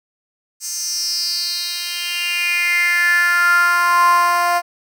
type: tone with high-pass filter sweep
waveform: 10% pulse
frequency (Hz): 349.2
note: F4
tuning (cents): 0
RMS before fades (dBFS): -17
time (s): 0.6-4.62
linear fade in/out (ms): 50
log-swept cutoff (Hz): 6900 to 770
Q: 6.1
effects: none